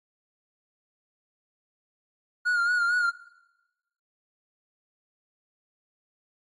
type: tone with vibrato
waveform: triangle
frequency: 1428 Hz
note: F6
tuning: 38 cents sharp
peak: -20 dBFS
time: 2.45-3.11 s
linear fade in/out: 20 ms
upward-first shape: sine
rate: 4.4 Hz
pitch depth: 51 cents each way
effects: noise-tail reverb RT60 1.0 s tail -19 dB re dry + AAC 32 kbps